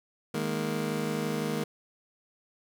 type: chord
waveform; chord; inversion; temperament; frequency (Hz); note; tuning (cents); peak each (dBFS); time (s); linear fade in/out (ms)
25% pulse; D# suspended fourth; none; just; 155.56 / 207.4 / 233.3; D#3 / G#3 / A#3; 0 / -2 / +2; -30; 0.34-1.64; 5
effects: none